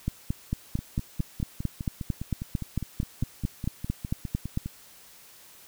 two click trains, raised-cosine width 5 ms, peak -14 / -20 dBFS, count 21 / 20, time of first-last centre 0.08-4.574 / 0.79-4.66 s, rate 4.45 / 4.91 Hz, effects white hiss -52 dBFS RMS until 5.67 s

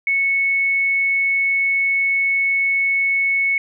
sine tone, 2207 Hz, C#7, 8 cents flat, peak -15 dBFS, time 0.07-3.58 s, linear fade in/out 2 ms, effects none

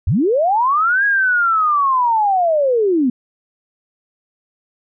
sine linear two-way sweep, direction up then down, 61.8 to 1661.2 to 234.8 Hz, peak -12 dBFS, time 0.07-3.1 s, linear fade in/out 5 ms, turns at 1.05 s, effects none

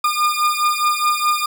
40% pulse beating tone pair, 1209 / 1213.8 Hz, D6 / D#6, +50 / -43 cents, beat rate 4.8 Hz, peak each -18 dBFS, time 0.04-1.46 s, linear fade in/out 5 ms, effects none

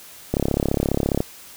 click train, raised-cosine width 2 ms, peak -6 dBFS, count 31, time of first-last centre 0.34-1.205 s, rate 34.7 Hz, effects white hiss -43 dBFS RMS until 1.56 s

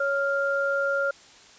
sine tone pair together, 556.1 / 1396.9 Hz, C#5 / F6, +5 / 0 cents, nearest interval octave + major third, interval 1595 cents, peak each -25 dBFS, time 0-1.11 s, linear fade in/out 5 ms, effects white hiss -51 dBFS RMS until 1.58 s + resampled to 16000 Hz

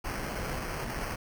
pink noise with sample-and-hold, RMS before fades -35 dBFS, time 0.04-1.16 s, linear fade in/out 10 ms, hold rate 3675 Hz, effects none

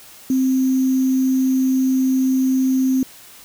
sine tone with sample-and-hold, 261.6 Hz, C4, in tune, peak -14 dBFS, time 0.3-3.03 s, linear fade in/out 2 ms, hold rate 6300 Hz, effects white hiss -43 dBFS RMS until 3.44 s

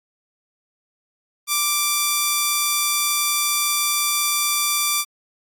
5% pulse tone, 1174.7 Hz, D6, in tune, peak -6 dBFS, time 1.47-5.05 s, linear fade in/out 50 ms, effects AAC 64 kbps

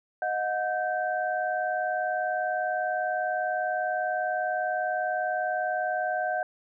sine tone cluster, 625 / 725 / 1555 Hz, D#5 / F#5 / G6, +8 / -35 / -14 cents, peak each -31 / -28 / -32 dBFS, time 0.22-6.43 s, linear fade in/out 2 ms, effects none

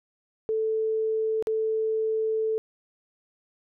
sine tone with dropouts, 440 Hz, A4, in tune, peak -23 dBFS, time 0.49-2.58 s, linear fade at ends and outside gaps 0 ms, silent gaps 1.425-1.471 s, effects none

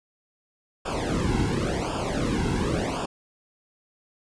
brown noise with flanger, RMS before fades -26 dBFS, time 0.85-3.06 s, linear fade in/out 10 ms, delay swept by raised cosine 0.49 to 1.69 ms, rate 0.92 Hz, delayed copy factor -0.95, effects resampled to 22050 Hz

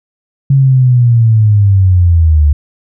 sine linear sweep, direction down, 138.59 to 71.7 Hz, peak -4 dBFS, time 0.5-2.53 s, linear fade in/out 5 ms, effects none

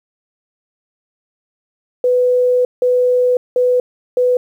sine tone bursts at uneven times, 497.6 Hz, B4, 13 cents sharp, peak -10 dBFS, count 4, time 2.04-2.65 / 2.82-3.37 / 3.56-3.8 / 4.17-4.37 s, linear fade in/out 2 ms, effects 8-bit

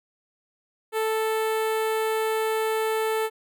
sawtooth tone with notch filter, 440 Hz, A4, in tune, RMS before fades -25 dBFS, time 0.92-3.3 s, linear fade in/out 50 ms, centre 5500 Hz, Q 0.89, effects none

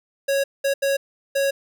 square tone bursts at uneven times, 552 Hz, C#5, 7 cents flat, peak -19 dBFS, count 4, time 0.28-0.44 / 0.64-0.74 / 0.82-0.97 / 1.35-1.51 s, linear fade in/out 10 ms, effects none

